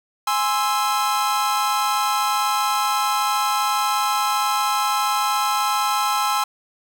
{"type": "chord", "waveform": "45% pulse", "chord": "Ab augmented", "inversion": "none", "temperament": "equal", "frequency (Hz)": [830.6, 1046.5, 1318.5], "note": ["Ab5", "C6", "E6"], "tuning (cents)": [0, 0, 0], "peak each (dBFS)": -23, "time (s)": [0.27, 6.44], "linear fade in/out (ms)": 5, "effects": []}